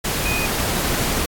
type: tone in noise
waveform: sine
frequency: 2489 Hz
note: D#7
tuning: in tune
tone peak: -23 dBFS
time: 0.25-0.46 s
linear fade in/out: 10 ms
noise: pink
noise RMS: -22 dBFS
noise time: 0.04-1.26 s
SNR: -4 dB
effects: AAC 64 kbps